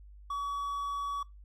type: tone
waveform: triangle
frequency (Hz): 1134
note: C#6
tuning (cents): +39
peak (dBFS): -30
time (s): 0.3-1.23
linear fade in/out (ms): 5
effects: noise-tail reverb RT60 0.2 s tail -21 dB re dry + added 50 Hz sine -49 dBFS peak until 1.44 s